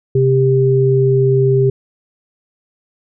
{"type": "tone pair together", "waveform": "sine", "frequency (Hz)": [131.38, 396.2], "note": ["C3", "G4"], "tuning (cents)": [7, 18], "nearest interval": "octave + perfect fifth", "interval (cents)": 1911, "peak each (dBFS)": -12, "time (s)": [0.15, 1.7], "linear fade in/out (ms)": 5, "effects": []}